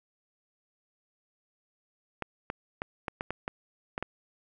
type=clicks; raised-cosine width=0.5 ms; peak=-17 dBFS; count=9; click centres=2.223 / 2.501 / 2.819 / 3.082 / 3.209 / 3.306 / 3.479 / 3.979 / 4.026 s; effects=none